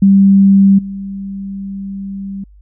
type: tone with level steps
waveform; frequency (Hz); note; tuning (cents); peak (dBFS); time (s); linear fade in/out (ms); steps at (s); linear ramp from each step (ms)
sine; 196; G3; 0; -4 / -21; 0.02-2.44; 5; 0.78; 10
effects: added 50 Hz sine -39 dBFS peak until 2.61 s